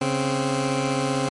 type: tone pair together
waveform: 15% pulse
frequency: 138.15 / 260.8 Hz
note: C#3 / C4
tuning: -6 / -5 cents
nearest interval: major seventh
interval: 1101 cents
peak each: -18 dBFS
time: 0.01-1.29 s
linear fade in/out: 5 ms
effects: MP3 48 kbps